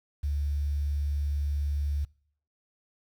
sine tone with quantisation, 72.2 Hz, D2, 29 cents flat, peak -26 dBFS, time 0.23-2.05 s, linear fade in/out 10 ms, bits 9, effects noise-tail reverb RT60 0.6 s tail -25 dB re dry

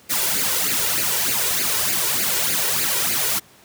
white noise with flanger, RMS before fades -21 dBFS, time 0.09-3.4 s, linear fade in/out 20 ms, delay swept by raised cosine 0.43 to 2.13 ms, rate 3.3 Hz, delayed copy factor +0.7, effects pink hiss -50 dBFS RMS until 3.64 s + high-pass 100 Hz 12 dB/octave

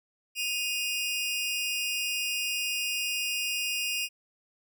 sawtooth tone pair together, 2500 / 2806 Hz, D#7 / F7, +8 / +8 cents, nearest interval major second, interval 200 cents, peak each -28 dBFS, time 0.35-4.09 s, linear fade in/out 50 ms, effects none

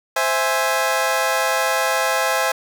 20% pulse chord, C augmented, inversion none, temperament equal, 523.3 / 659.3 / 830.6 Hz, C5 / E5 / G#5, 0 / 0 / 0 cents, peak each -17 dBFS, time 0.16-2.52 s, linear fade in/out 5 ms, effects none

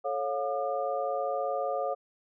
sine tone cluster, 435.4 / 550 / 711 / 1205 Hz, A4 / C#5 / F5 / D6, -18 / -14 / +31 / +44 cents, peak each -37 / -31 / -32 / -38 dBFS, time 0.04-1.95 s, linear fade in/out 20 ms, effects none

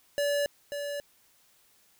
square tone with echo, 575 Hz, D5, 37 cents flat, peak -26 dBFS, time 0.18-0.46 s, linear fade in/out 0 ms, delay 540 ms, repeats 1, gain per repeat -7 dB, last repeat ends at 1 s, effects white hiss -64 dBFS RMS until 1.99 s

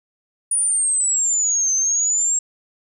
sine exponential two-way sweep, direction down then up, 9640 to 6180 to 7590 Hz, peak -16 dBFS, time 0.51-2.39 s, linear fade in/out 5 ms, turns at 1.74 s, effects none

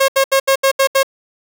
sawtooth tone bursts, 541 Hz, C#5, 42 cents flat, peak -6 dBFS, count 7, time 0-1.032 s, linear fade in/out 10 ms, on 84 ms, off 74 ms, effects 7-bit

